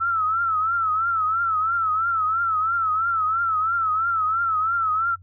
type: tone with vibrato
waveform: sine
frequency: 1318.5 Hz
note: E6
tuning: in tune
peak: -19 dBFS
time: 0-5.16 s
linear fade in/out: 20 ms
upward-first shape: triangle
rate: 3 Hz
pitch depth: 110 cents each way
effects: noise-tail reverb RT60 0.1 s tail -23 dB re dry + added 91 Hz sine -45 dBFS peak until 5.22 s

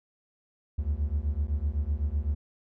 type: beating tone pair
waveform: triangle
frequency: 69.3 / 77.2 Hz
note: C#2 / D#2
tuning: 0 / -13 cents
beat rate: 7.9 Hz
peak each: -27 dBFS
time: 0.78-2.35 s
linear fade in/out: 10 ms
effects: none

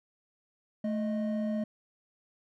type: tone pair together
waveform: triangle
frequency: 218.3 / 619.6 Hz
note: A3 / D#5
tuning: -13 / -7 cents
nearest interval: octave + tritone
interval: 1806 cents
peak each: -27 / -34 dBFS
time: 0.84-1.64 s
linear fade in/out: 5 ms
effects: tanh soft clip ceiling -20 dBFS

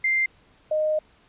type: tone pair in turn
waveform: sine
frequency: 2093 / 616.9 Hz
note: C7 / D#5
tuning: 0 / -15 cents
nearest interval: octave + major sixth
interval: 2115 cents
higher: first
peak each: -19 / -20 dBFS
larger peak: first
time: 0.04-0.26 / 0.71-0.99 s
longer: second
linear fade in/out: 5 ms
effects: pink hiss -58 dBFS RMS until 1.28 s + resampled to 8000 Hz

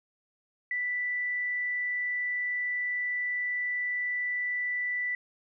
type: tone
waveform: sine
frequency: 1975.5 Hz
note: B6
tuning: in tune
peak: -28 dBFS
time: 0.71-5.15 s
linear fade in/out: 2 ms
effects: none

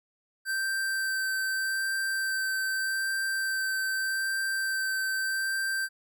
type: tone with vibrato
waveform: square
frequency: 1558 Hz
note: G6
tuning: 11 cents flat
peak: -28 dBFS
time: 0.45-5.89 s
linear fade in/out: 50 ms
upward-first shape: sine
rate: 0.82 Hz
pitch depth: 12 cents each way
effects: none

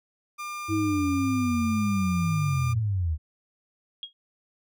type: tone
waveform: 30% pulse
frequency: 1200 Hz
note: D6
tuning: 37 cents sharp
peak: -30 dBFS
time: 0.38-2.74 s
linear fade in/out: 20 ms
type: tone with vibrato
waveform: sine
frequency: 95 Hz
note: F#2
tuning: 46 cents sharp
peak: -29 dBFS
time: 0.68-2.81 s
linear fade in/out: 20 ms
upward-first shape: sine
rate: 1.9 Hz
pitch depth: 150 cents each way
type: linear sweep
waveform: sine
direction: down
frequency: 326.4 to 73 Hz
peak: -23 dBFS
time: 0.68-3.18 s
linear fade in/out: 50 ms
type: tone with exponential decay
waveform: sine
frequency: 3276 Hz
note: G#7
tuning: 24 cents flat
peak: -29 dBFS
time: 4.03-4.13 s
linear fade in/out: 1 ms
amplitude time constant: 21 ms
effects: none

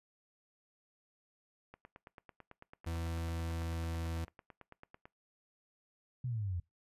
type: click train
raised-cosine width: 0.5 ms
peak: -36 dBFS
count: 31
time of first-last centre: 1.74-5.055 s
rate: 9.05 Hz
type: tone with pitch glide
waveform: 40% pulse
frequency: 83.2 to 82.67 Hz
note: E2 to E2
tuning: +17 to +6 cents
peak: -35 dBFS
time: 2.86-4.25 s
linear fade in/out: 10 ms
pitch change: -11 cents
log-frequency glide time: 3.03-4.11 s
type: exponential sweep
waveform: sine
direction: down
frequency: 130.81 to 83.7 Hz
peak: -34 dBFS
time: 6.24-6.6 s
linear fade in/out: 5 ms
effects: noise-tail reverb RT60 0.2 s tail -24 dB re dry + resampled to 32000 Hz

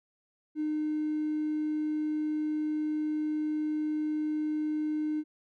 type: tone with hard clipping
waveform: triangle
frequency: 305.4 Hz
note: D#4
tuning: 32 cents flat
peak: -28 dBFS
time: 0.55-5.24 s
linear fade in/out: 50 ms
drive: 3 dB
effects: none

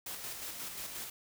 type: noise with tremolo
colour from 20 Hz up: white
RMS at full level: -41 dBFS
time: 0.06-1.1 s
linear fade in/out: 5 ms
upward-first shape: square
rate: 5.6 Hz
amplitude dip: 35%
effects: none

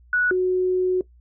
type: tone pair in turn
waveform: sine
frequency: 1471 / 367.8 Hz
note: F#6 / F#4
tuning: -11 / -10 cents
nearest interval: 2 octaves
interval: 2399 cents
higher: first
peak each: -17 dBFS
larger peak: neither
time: 0.13-0.31 / 0.31-1.01 s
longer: second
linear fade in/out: 2 ms
effects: noise-tail reverb RT60 0.1 s tail -18 dB re dry + added 60 Hz sine -49 dBFS peak until 1.2 s

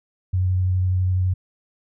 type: tone with vibrato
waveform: sine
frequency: 92.1 Hz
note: F#2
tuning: 7 cents flat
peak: -17 dBFS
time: 0.33-1.34 s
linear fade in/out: 10 ms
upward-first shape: triangle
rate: 12 Hz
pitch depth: 17 cents each way
effects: none

